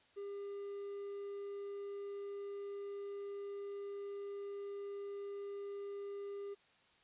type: tone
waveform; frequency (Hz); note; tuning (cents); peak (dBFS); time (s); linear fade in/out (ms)
triangle; 401.8; G4; +43; -40; 0.16-6.55; 20
effects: white hiss -69 dBFS RMS until 7.03 s + resampled to 8000 Hz